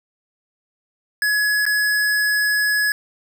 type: tone with dropouts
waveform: square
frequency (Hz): 1689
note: G#6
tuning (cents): +29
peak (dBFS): -17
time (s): 1.22-2.92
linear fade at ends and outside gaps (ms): 1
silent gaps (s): 1.654-1.664
effects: none